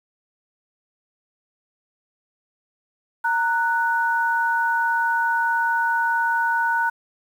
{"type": "tone pair together", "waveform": "sine", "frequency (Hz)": [924.6, 1480], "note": ["A#5", "F#6"], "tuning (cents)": [-14, 0], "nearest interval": "minor sixth", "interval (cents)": 814, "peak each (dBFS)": -21, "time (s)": [3.24, 6.9], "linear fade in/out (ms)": 10, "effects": ["8-bit"]}